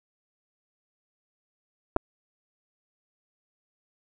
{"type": "clicks", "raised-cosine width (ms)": 1, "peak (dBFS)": [-9, -9], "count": 2, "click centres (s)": [1.963, 1.966], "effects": []}